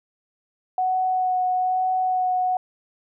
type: tone with vibrato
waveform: sine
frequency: 740 Hz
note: F#5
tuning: in tune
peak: -19 dBFS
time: 0.78-2.57 s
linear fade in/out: 2 ms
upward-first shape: sine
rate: 1.1 Hz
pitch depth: 12 cents each way
effects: none